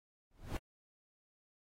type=noise with exponential growth; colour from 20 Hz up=brown; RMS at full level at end=-32 dBFS; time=0.31-0.57 s; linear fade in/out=2 ms; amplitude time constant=55 ms; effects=AAC 48 kbps